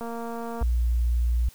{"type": "click train", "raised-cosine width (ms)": 1, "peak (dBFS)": -22, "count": 144, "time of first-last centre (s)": [0.01, 0.626], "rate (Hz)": 232}
{"type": "tone", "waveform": "sine", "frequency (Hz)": 59.2, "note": "A#1", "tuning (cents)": 27, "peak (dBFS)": -20, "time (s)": [0.61, 1.49], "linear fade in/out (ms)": 5}
{"effects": ["white hiss -53 dBFS RMS until 1.54 s"]}